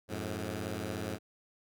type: beating tone pair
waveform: 10% pulse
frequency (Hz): 90 / 107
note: F#2 / A2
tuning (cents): -47 / -48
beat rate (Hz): 17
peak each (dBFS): -30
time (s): 0.08-1.19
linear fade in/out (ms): 50
effects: none